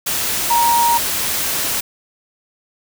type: tone in noise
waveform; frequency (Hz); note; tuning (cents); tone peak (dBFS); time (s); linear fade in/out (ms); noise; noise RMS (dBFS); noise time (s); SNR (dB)
sine; 940; A#5; +14; -12; 0.5-0.98; 10; white; -20; 0.06-1.81; +5
effects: none